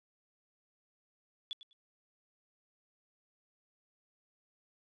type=tone with echo; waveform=sine; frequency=3441 Hz; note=A7; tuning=39 cents flat; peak=-36 dBFS; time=1.51-1.53 s; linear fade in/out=0 ms; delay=100 ms; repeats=2; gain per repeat=-14 dB; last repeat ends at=1.73 s; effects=resampled to 24000 Hz